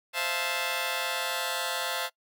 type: chord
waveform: 10% pulse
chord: F major seventh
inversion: second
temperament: just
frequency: 523.8 / 654.8 / 698.5 / 873.1 Hz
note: C5 / E5 / F5 / A5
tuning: +2 / -12 / 0 / -14 cents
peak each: -26 dBFS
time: 0.13-2.1 s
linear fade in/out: 50 ms
effects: noise-tail reverb RT60 0.1 s tail -22 dB re dry